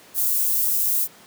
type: high-pass noise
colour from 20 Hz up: white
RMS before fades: -21 dBFS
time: 0.14-1.08 s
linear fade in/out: 50 ms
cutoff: 12000 Hz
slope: 12 dB/octave
effects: pink hiss -48 dBFS RMS until 1.26 s + high-pass 200 Hz 12 dB/octave